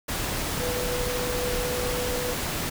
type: tone in noise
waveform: sine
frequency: 493.9 Hz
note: B4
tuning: in tune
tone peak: -29 dBFS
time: 0.6-2.34 s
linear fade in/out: 10 ms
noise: pink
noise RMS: -29 dBFS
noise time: 0.08-2.7 s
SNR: -3 dB
effects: none